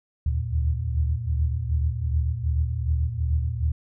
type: tone cluster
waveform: sine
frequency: 73.6 / 76.2 / 83 / 116.5 Hz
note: D2 / D#2 / E2 / A#2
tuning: +4 / -36 / +12 / -1 cents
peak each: -27 / -25 / -31 / -28 dBFS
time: 0.26-3.72 s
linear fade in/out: 5 ms
effects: none